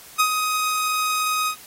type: tone with ADSR envelope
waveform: sawtooth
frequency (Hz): 1255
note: D#6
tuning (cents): +15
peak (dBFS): -10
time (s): 0.18-1.56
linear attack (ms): 24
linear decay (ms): 67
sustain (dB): -7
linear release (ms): 87
effects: white hiss -44 dBFS RMS until 1.66 s + AAC 48 kbps